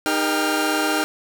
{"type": "tone cluster", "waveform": "sawtooth", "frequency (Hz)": [308.5, 404.3, 476.7, 789, 1395], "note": ["D#4", "G#4", "A#4", "G5", "F6"], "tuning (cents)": [-15, -46, 39, 11, -2], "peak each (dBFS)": [-19, -24, -27, -22, -21], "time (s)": [0.06, 1.04], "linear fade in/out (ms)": 0, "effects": []}